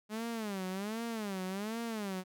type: tone with vibrato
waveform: sawtooth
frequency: 207.7 Hz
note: G#3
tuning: in tune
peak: -32 dBFS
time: 0.09-2.24 s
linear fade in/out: 50 ms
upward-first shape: sine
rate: 1.3 Hz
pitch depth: 200 cents each way
effects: none